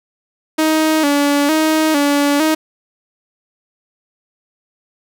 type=tone with vibrato; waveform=sawtooth; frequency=300 Hz; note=D4; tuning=37 cents sharp; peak=-8 dBFS; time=0.58-2.55 s; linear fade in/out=10 ms; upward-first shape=square; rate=1.1 Hz; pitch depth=79 cents each way; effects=none